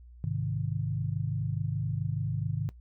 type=chord; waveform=sine; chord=Ab major; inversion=none; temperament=equal; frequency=103.83 / 130.81 / 155.56 Hz; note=Ab2 / C3 / Eb3; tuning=0 / 0 / 0 cents; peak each=-33 / -33 / -33 dBFS; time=0.24-2.69 s; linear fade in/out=0 ms; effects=noise-tail reverb RT60 0.1 s tail -18 dB re dry + added 60 Hz sine -48 dBFS peak until 2.8 s